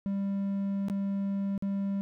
triangle tone with dropouts, 197.6 Hz, G3, 14 cents sharp, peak -26 dBFS, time 0.06-2.01 s, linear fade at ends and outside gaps 0 ms, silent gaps 0.884-0.899 / 1.578-1.624 s, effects none

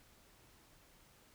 silence, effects pink hiss -65 dBFS RMS until 1.34 s

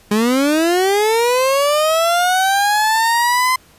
30% pulse linear sweep, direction up, 203.3 to 1034 Hz, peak -10 dBFS, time 0.11-3.56 s, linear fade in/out 5 ms, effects pink hiss -49 dBFS RMS until 3.78 s + resampled to 32000 Hz

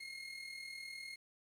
30% pulse tone with amplitude modulation, 2146 Hz, C7, 43 cents sharp, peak -40 dBFS, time 0-1.16 s, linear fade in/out 10 ms, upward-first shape sine, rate 39.9 Hz, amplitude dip 60%, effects low-pass 10000 Hz 12 dB/octave + 11-bit

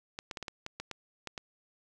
clicks, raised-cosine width 0.2 ms, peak -21 dBFS, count 10, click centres 0.189 / 0.312 / 0.372 / 0.427 / 0.482 / 0.664 / 0.8 / 0.913 / 1.273 / 1.378 s, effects none

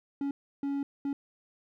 triangle tone bursts at uneven times, 280 Hz, C#4, 18 cents sharp, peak -27 dBFS, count 3, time 0.21-0.31 / 0.63-0.83 / 1.05-1.13 s, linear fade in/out 2 ms, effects none

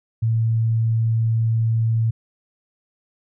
sine tone, 113.2 Hz, A2, 50 cents sharp, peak -16 dBFS, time 0.22-2.11 s, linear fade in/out 10 ms, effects none

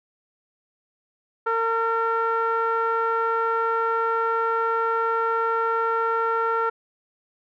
sawtooth tone with low-pass filter, 455.7 Hz, A#4, 39 cents flat, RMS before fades -23 dBFS, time 1.46-6.7 s, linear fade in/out 10 ms, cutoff 1300 Hz, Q 5, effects none

